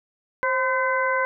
harmonic tone with a mistuned harmonic, 510 Hz, C5, 44 cents flat, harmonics 1 / 2 / 3 / 4, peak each -25 / -24 / -25 / -29 dBFS, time 0.43-1.25 s, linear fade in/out 0 ms, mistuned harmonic 1, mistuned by +60 cents, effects none

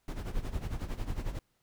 brown noise with tremolo, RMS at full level -32 dBFS, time 0.08-1.39 s, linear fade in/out 2 ms, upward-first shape sine, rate 11 Hz, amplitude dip 75%, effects pink hiss -75 dBFS RMS until 1.62 s

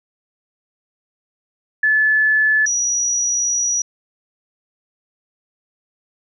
sine tone pair in turn, 1730 / 5819 Hz, A6 / F#8, -30 / -30 cents, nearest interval octave + major sixth, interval 2100 cents, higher second, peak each -12 / -16 dBFS, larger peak first, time 1.83-2.66 / 2.66-3.82 s, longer second, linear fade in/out 5 ms, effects none

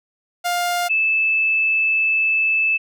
sawtooth / sine tone pair in turn, 704 / 2624 Hz, F5 / E7, +14 / -9 cents, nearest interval octave + major seventh, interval 2277 cents, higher second, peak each -15 dBFS, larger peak neither, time 0.44-0.89 / 0.89-2.78 s, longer second, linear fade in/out 20 ms, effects none

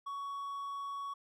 triangle tone, 1119 Hz, C#6, 16 cents sharp, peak -36 dBFS, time 0.06-1.14 s, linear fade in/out 10 ms, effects none

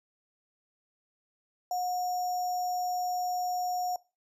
sine tone with sample-and-hold, 725 Hz, F#5, 35 cents flat, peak -28 dBFS, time 1.71-3.96 s, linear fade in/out 2 ms, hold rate 6300 Hz, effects noise-tail reverb RT60 0.3 s tail -23 dB re dry + resampled to 32000 Hz

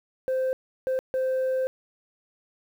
sine tone bursts at uneven times, 520 Hz, C5, 11 cents flat, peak -20 dBFS, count 3, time 0.28-0.53 / 0.87-0.99 / 1.14-1.67 s, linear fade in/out 0 ms, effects tanh soft clip ceiling -22 dBFS + 9-bit

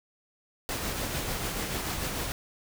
pink noise with tremolo, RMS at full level -31 dBFS, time 0.69-2.32 s, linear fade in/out 0 ms, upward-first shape triangle, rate 6.8 Hz, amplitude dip 35%, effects none

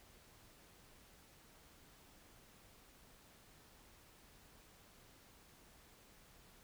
silence, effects pink hiss -64 dBFS RMS until 6.63 s

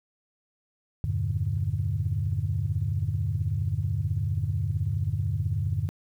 sine chord, E half-diminished seventh, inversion none, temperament equal, 82.41 / 98 / 116.54 / 146.83 Hz, E2 / G2 / Bb2 / D3, 0 / 0 / 0 / 0 cents, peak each -32 / -27 / -31 / -31 dBFS, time 1.04-5.89 s, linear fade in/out 0 ms, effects tanh soft clip ceiling -15 dBFS + 10-bit

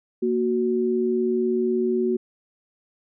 sine tone pair together, 233.8 / 370 Hz, A#3 / F#4, +5 / 0 cents, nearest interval minor sixth, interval 795 cents, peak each -24 / -21 dBFS, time 0.22-2.17 s, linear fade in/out 10 ms, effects none

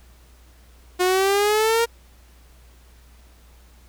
sawtooth exponential sweep, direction up, 359.1 to 470 Hz, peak -13 dBFS, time 0.99-1.86 s, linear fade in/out 20 ms, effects added 60 Hz sine -48 dBFS peak until 3.88 s + pink hiss -56 dBFS RMS until 3.88 s

